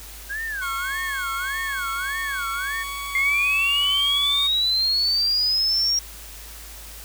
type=tone with vibrato; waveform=sine; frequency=1568 Hz; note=G6; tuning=in tune; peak=-26 dBFS; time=0.29-2.84 s; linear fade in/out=20 ms; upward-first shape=sine; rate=1.7 Hz; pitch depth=260 cents each way
type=tone with pitch glide; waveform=20% pulse; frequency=1093 to 1135.5 Hz; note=C#6 to C#6; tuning=-25 to +41 cents; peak=-24 dBFS; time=0.61-4.48 s; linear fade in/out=20 ms; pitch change=+66 cents; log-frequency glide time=1.32-3.79 s
type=linear sweep; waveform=sine; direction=up; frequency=2097 to 5630 Hz; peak=-18 dBFS; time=3.15-5.99 s; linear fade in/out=2 ms
effects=added 53 Hz sine -41 dBFS peak until 7.04 s + white hiss -41 dBFS RMS until 7.04 s